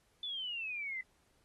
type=exponential sweep; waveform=sine; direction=down; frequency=3520 to 2015 Hz; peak=-37 dBFS; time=0.23-1.01 s; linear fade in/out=2 ms; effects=pink hiss -73 dBFS RMS until 1.44 s + AAC 32 kbps